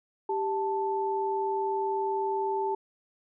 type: tone pair together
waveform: sine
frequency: 392 / 880 Hz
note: G4 / A5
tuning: 0 / 0 cents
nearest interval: octave + major second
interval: 1400 cents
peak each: -29 / -29 dBFS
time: 0.29-2.75 s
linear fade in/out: 5 ms
effects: none